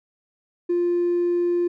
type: tone with hard clipping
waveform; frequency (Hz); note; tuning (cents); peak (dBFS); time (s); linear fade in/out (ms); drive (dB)
sine; 349.2; F4; 0; -19; 0.69-1.68; 10; 1
effects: none